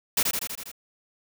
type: noise with echo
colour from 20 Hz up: white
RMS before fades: -22 dBFS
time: 0.17-0.23 s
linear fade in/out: 5 ms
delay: 81 ms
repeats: 6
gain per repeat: -3 dB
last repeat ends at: 0.716 s
effects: none